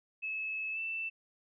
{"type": "tone with pitch glide", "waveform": "sine", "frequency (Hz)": [2596, 2660], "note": ["E7", "E7"], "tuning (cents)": [-27, 15], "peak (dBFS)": -34, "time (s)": [0.22, 1.1], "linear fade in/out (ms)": 20, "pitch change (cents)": 42, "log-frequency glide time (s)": [0.72, 0.79], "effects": []}